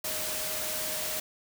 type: tone in noise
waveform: sine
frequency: 622.3 Hz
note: D#5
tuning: in tune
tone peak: -41 dBFS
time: 0.04-1.2 s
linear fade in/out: 5 ms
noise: white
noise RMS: -33 dBFS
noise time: 0.04-1.2 s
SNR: -11 dB
effects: none